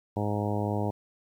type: harmonic tone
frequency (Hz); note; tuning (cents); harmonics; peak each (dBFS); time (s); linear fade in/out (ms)
103.83; G#2; 0; 1 / 2 / 3 / 4 / 5 / 6 / 7 / 8 / 9; -30 / -33 / -35 / -36 / -37 / -38 / -38 / -39 / -40; 0.16-0.91; 10
effects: 10-bit